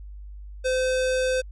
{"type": "tone", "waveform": "square", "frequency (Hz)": 514, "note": "C5", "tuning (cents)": -31, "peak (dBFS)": -22, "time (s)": [0.64, 1.42], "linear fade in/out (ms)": 20, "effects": ["added 50 Hz sine -37 dBFS peak until 1.51 s", "resampled to 22050 Hz"]}